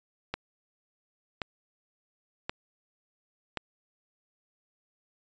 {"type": "click train", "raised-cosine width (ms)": 0.3, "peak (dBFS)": -15, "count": 4, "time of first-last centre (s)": [0.34, 3.573], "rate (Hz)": 0.928, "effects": ["resampled to 16000 Hz"]}